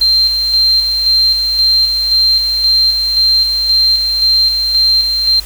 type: tone with tremolo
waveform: sine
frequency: 4157 Hz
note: C8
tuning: 12 cents flat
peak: -7 dBFS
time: 0.01-5.4 s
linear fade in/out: 5 ms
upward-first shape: square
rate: 1.9 Hz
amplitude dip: 40%
effects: added 50 Hz sine -28 dBFS peak until 5.45 s + white hiss -33 dBFS RMS until 5.45 s